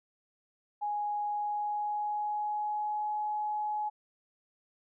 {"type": "tone with pitch glide", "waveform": "sine", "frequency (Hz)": [830.6, 844.1], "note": ["G#5", "G#5"], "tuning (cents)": [0, 28], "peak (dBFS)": -30, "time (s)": [0.81, 3.9], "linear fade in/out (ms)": 20, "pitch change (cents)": 28, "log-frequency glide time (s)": [1.26, 3.11], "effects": []}